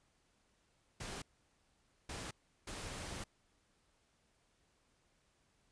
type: noise bursts at uneven times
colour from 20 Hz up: pink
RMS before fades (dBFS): -45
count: 3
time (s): 1-1.22 / 2.09-2.31 / 2.67-3.24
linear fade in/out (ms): 5
effects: pink hiss -75 dBFS RMS until 5.71 s + resampled to 22050 Hz